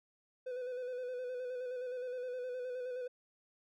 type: tone with vibrato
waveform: triangle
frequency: 501 Hz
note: B4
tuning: 25 cents sharp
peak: -36 dBFS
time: 0.46-3.08 s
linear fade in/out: 10 ms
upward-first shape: square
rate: 9.6 Hz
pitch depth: 31 cents each way
effects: none